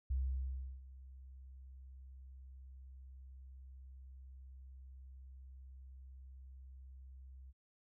sine tone with ADSR envelope, 65.41 Hz, C2, in tune, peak -32 dBFS, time 0.1-7.53 s, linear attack 8 ms, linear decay 700 ms, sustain -19 dB, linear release 35 ms, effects none

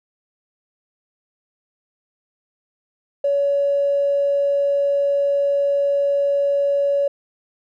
triangle tone with tanh clipping, 564 Hz, C#5, 30 cents sharp, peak -15 dBFS, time 3.24-7.08 s, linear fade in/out 5 ms, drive 2 dB, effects none

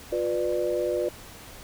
sine chord, B diminished, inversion second, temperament just, 355.6 / 493.9 / 592.7 Hz, F4 / B4 / D5, +31 / 0 / +16 cents, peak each -28 dBFS, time 0.12-1.09 s, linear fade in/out 5 ms, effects pink hiss -45 dBFS RMS until 1.63 s

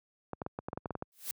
clicks, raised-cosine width 1 ms, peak -22 dBFS, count 11, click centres 0.333 / 0.418 / 0.464 / 0.589 / 0.685 / 0.731 / 0.775 / 0.858 / 0.907 / 0.953 / 1.024 s
blue noise with exponential growth, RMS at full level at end -33 dBFS, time 1.12-1.31 s, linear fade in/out 0 ms, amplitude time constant 40 ms
effects high-pass 80 Hz 12 dB/octave

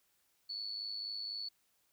sine tone with amplitude modulation, 4435 Hz, C#8, in tune, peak -36 dBFS, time 0.49-1.49 s, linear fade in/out 10 ms, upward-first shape sine, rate 104 Hz, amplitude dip 55%, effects white hiss -75 dBFS RMS until 1.92 s

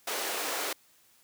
pink high-pass noise, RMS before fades -33 dBFS, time 0.07-0.73 s, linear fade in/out 5 ms, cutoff 370 Hz, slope 24 dB/octave, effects white hiss -63 dBFS RMS until 1.23 s + high-pass 60 Hz 12 dB/octave

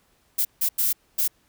violet noise bursts at uneven times, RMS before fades -22 dBFS, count 4, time 0.38-0.45 / 0.61-0.69 / 0.78-0.93 / 1.18-1.28 s, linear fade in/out 10 ms, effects pink hiss -64 dBFS RMS until 1.48 s

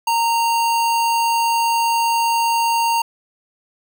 square tone, 925 Hz, A#5, 14 cents flat, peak -16 dBFS, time 0.07-3.02 s, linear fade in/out 5 ms, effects none

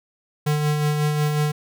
square tone with tremolo, 149.8 Hz, D3, 35 cents sharp, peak -18 dBFS, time 0.46-1.52 s, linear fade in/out 10 ms, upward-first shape sine, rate 5.5 Hz, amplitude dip 35%, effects none

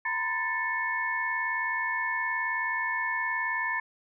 sine tone cluster, 932 / 1011 / 1768 / 2194 Hz, A#5 / B5 / A6 / C#7, -1 / +40 / +8 / -18 cents, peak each -36 / -34 / -29 / -35 dBFS, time 0.05-3.8 s, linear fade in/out 5 ms, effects none

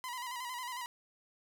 sawtooth tone with vibrato, 991 Hz, B5, 6 cents sharp, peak -35 dBFS, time 0.04-0.86 s, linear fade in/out 0 ms, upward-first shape square, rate 11 Hz, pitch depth 53 cents each way, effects none

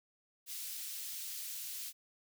white high-pass noise, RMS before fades -43 dBFS, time 0.46-1.93 s, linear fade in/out 50 ms, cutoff 3100 Hz, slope 12 dB/octave, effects none

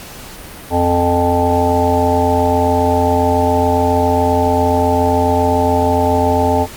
harmonic tone, 87.31 Hz, F2, in tune, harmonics 1 / 3 / 5 / 7 / 9 / 10, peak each -18 / -18 / -18 / -18 / -18 / -18 dBFS, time 0.7-6.67 s, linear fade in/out 50 ms, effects pink hiss -33 dBFS RMS until 6.76 s + Opus 48 kbps

